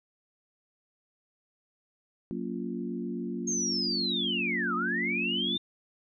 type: chord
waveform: sine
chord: Gb major seventh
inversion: none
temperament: equal with one note detuned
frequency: 185 / 233.1 / 280.6 / 349.2 Hz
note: Gb3 / Bb3 / Db4 / F4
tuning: 0 / 0 / +21 / 0 cents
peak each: -37 / -35 / -39 / -38 dBFS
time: 2.31-5.57 s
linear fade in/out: 0 ms
type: linear two-way sweep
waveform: sine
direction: down then up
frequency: 6520 to 1203 to 3637 Hz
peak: -28 dBFS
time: 3.47-5.58 s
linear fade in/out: 10 ms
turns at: 4.75 s
effects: none